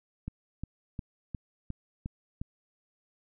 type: click train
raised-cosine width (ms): 5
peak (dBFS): -23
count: 7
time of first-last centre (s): 0.28-2.415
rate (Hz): 2.81
effects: none